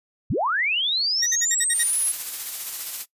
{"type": "linear sweep", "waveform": "sine", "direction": "up", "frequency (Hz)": [60.2, 11000], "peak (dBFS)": -20, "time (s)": [0.3, 2.12], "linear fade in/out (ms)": 5}
{"type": "tone bursts", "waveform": "20% pulse", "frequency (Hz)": 1879, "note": "A#6", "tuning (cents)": 13, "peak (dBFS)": -18, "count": 7, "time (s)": [1.22, 1.835], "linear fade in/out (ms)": 10, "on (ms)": 45, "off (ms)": 50}
{"type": "noise with tremolo", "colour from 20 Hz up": "blue", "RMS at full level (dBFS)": -28, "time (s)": [1.73, 3.06], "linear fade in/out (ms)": 50, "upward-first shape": "sine", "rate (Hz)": 15, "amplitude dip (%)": 35}
{"effects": ["noise-tail reverb RT60 0.1 s tail -20 dB re dry", "resampled to 32000 Hz"]}